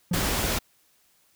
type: tone with exponential decay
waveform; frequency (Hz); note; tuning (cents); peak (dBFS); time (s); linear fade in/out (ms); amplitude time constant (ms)
triangle; 175.6; F3; +10; -19; 0.11-0.3; 5; 40
type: noise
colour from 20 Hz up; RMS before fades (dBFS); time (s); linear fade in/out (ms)
pink; -26; 0.13-0.59; 10
effects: white hiss -64 dBFS RMS until 1.35 s